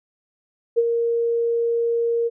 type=tone with ADSR envelope; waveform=sine; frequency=466.5 Hz; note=A#4; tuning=1 cent sharp; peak=-12 dBFS; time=0.76-2.3 s; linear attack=24 ms; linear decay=38 ms; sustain=-6 dB; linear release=33 ms; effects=none